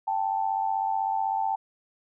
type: tone pair together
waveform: sine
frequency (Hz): 784 / 880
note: G5 / A5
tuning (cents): 0 / 0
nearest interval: major second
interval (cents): 200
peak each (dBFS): -27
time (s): 0.07-1.56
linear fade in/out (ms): 10
effects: none